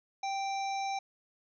harmonic tone, 784 Hz, G5, in tune, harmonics 1 / 3 / 5 / 7 / 8, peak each -32 / -42 / -46 / -49 / -50 dBFS, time 0.23-0.99 s, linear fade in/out 5 ms, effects none

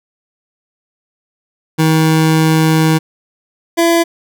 25% pulse tone pair in turn, 158.9 / 336.7 Hz, D#3 / E4, +37 / +37 cents, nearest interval octave + minor second, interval 1300 cents, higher second, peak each -5 dBFS, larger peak neither, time 1.78-2.99 / 3.77-4.04 s, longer first, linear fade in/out 20 ms, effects none

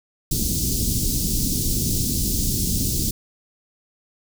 pink band-stop noise, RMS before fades -22 dBFS, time 0.31-3.11 s, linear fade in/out 5 ms, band 300 to 4800 Hz, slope 24 dB/octave, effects none

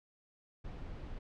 brown noise, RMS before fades -44 dBFS, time 0.64-1.19 s, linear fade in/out 10 ms, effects low-pass 4000 Hz 12 dB/octave

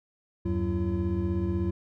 triangle tone cluster, 79.7 / 95.9 / 186.7 / 339.7 Hz, D#2 / G2 / F#3 / F4, +42 / -37 / +16 / -48 cents, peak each -29 dBFS, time 0.45-1.71 s, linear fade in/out 10 ms, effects none

